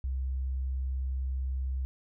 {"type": "tone", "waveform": "sine", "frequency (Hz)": 65.41, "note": "C2", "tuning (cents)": 0, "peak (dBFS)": -29, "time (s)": [0.04, 1.85], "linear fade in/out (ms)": 0, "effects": []}